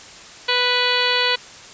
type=harmonic tone with a mistuned harmonic; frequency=493.9 Hz; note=B4; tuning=in tune; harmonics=1 / 2 / 3 / 4 / 5 / 6 / 7 / 8 / 9; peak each=-25 / -25 / -25 / -25 / -25 / -25 / -25 / -25 / -25 dBFS; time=0.48-1.36 s; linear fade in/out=10 ms; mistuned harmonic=7; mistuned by=-26 cents; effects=white hiss -40 dBFS RMS until 1.73 s + resampled to 16000 Hz